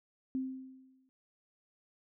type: tone with exponential decay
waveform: sine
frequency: 261.6 Hz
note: C4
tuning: in tune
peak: -30 dBFS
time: 0.35-1.09 s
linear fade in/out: 0 ms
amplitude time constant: 160 ms
effects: none